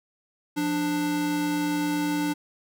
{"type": "tone pair together", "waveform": "square", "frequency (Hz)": [175.2, 295.4], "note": ["F3", "D4"], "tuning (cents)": [6, 10], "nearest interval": "major sixth", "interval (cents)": 904, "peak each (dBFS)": [-34, -25], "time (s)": [0.56, 2.34], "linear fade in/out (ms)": 20, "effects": []}